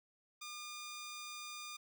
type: tone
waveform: 10% pulse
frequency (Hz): 1209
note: D6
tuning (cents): +50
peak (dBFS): -37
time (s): 0.41-1.77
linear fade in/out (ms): 10
effects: none